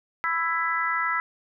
harmonic tone, 331.5 Hz, E4, 10 cents sharp, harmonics 3 / 4 / 5 / 6, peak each -31 / -26 / -31 / -28 dBFS, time 0.24-1.2 s, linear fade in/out 0 ms, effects none

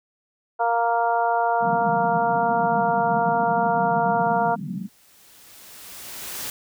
harmonic tone, 233.1 Hz, A#3, in tune, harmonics 2 / 3 / 4 / 5 / 6, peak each -28 / -21 / -23 / -33 / -29 dBFS, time 0.59-4.56 s, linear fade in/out 20 ms
pink band-pass noise, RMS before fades -30 dBFS, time 1.6-4.89 s, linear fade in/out 50 ms, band 160 to 230 Hz, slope 48 dB/octave
white noise with exponential growth, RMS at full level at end -30 dBFS, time 4.2-6.5 s, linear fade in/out 1 ms, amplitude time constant 500 ms
effects none

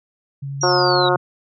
sine tone with vibrato, 138.59 Hz, C#3, in tune, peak -25 dBFS, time 0.42-1.17 s, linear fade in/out 10 ms, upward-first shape sine, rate 12 Hz, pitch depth 8 cents each way
sine linear sweep, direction down, 5760 to 3773 Hz, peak -20 dBFS, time 0.61-1.09 s, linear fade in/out 5 ms
harmonic tone, 180 Hz, F#3, 47 cents flat, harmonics 2 / 3 / 4 / 5 / 6 / 7 / 8, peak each -19 / -21 / -22 / -23 / -24 / -24 / -25 dBFS, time 0.63-1.16 s, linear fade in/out 2 ms
effects none

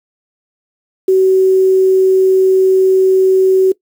sine tone with quantisation, 378.4 Hz, F#4, 39 cents sharp, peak -6 dBFS, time 1.08-3.72 s, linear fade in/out 5 ms, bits 6, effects noise-tail reverb RT60 0.1 s tail -20 dB re dry

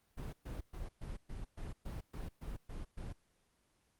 brown noise bursts, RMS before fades -43 dBFS, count 11, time 0.17-3.13 s, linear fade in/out 10 ms, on 160 ms, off 120 ms, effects pink hiss -75 dBFS RMS until 3.99 s + Opus 24 kbps

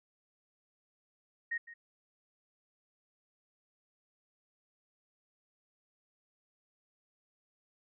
sine tone with echo, 1864.7 Hz, A#6, in tune, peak -32 dBFS, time 1.51-1.58 s, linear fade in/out 10 ms, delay 160 ms, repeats 1, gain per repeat -15 dB, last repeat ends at 1.74 s, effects none

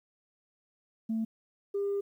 sine tone pair in turn, 223.3 / 400.9 Hz, A3 / G4, +26 / +39 cents, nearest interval minor seventh, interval 1013 cents, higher second, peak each -27 dBFS, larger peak neither, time 1.09-1.25 / 1.74-2.01 s, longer second, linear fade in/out 10 ms, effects tanh soft clip ceiling -25 dBFS + 11-bit

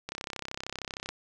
click train, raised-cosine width 0.2 ms, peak -18 dBFS, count 34, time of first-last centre 0.09-1.09 s, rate 33 Hz, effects none

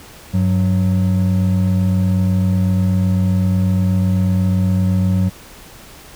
triangle tone pair together, 96.9 / 184.94 Hz, G2 / F#3, -20 / -1 cents, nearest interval major seventh, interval 1119 cents, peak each -13 / -14 dBFS, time 0.33-5.3 s, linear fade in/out 20 ms, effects pink hiss -40 dBFS RMS until 6.15 s

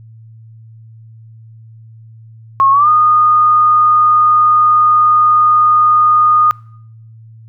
sine tone with pitch glide, 1088 to 1228.3 Hz, C#6 to D#6, -33 to -23 cents, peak -6 dBFS, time 2.6-6.51 s, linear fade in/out 0 ms, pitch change +210 cents, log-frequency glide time 2.71-2.89 s, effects noise-tail reverb RT60 0.7 s tail -25 dB re dry + added 112 Hz sine -35 dBFS peak until 7.48 s

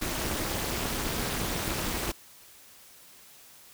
pink noise with amplitude modulation, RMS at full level -27 dBFS, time 0.01-2.12 s, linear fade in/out 10 ms, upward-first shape sine, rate 286 Hz, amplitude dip 100%, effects white hiss -53 dBFS RMS until 3.73 s

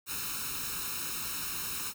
white noise with comb filter, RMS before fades -36 dBFS, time 0.06-1.94 s, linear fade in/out 50 ms, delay 0.75 ms, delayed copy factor +0.8, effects none

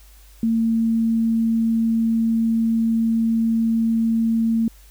sine tone, 226.7 Hz, A#3, 48 cents flat, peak -16 dBFS, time 0.43-4.68 s, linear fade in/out 2 ms, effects added 50 Hz sine -45 dBFS peak until 4.9 s + white hiss -53 dBFS RMS until 4.9 s

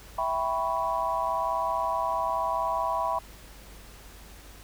sine chord, C# half-diminished seventh, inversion first, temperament equal, 659.3 / 784 / 987.8 / 1108.7 Hz, E5 / G5 / B5 / C#6, 0 / 0 / 0 / 0 cents, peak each -31 / -33 / -28 / -33 dBFS, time 0.18-3.19 s, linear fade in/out 5 ms, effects added 50 Hz sine -48 dBFS peak until 4.63 s + pink hiss -50 dBFS RMS until 4.63 s

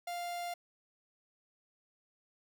45% pulse tone, 698.5 Hz, F5, in tune, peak -37 dBFS, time 0.07-0.54 s, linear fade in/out 5 ms, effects none

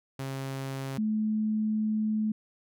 sawtooth / sine tone pair in turn, 135 / 215.7 Hz, C#3 / A3, -45 / -34 cents, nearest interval minor sixth, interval 811 cents, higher second, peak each -29 / -25 dBFS, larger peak second, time 0.19-0.98 / 0.98-2.32 s, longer second, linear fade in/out 5 ms, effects none

